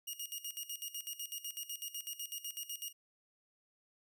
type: tone with tremolo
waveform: 10% pulse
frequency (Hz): 2862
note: F7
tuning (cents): +42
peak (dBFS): -31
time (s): 0.07-2.93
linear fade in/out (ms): 10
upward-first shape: square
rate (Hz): 8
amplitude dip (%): 80
effects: none